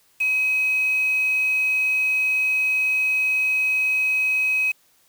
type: tone with quantisation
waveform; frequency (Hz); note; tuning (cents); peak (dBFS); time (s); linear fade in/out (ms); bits
sine; 2538; D#7; +34; -18; 0.2-4.72; 10; 6
effects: white hiss -60 dBFS RMS until 5.08 s